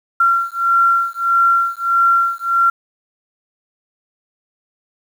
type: beating tone pair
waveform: sine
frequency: 1369 / 1370.6 Hz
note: F6 / F6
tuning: -35 / -33 cents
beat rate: 1.6 Hz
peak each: -15 dBFS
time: 0.2-2.7 s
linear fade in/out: 5 ms
effects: 7-bit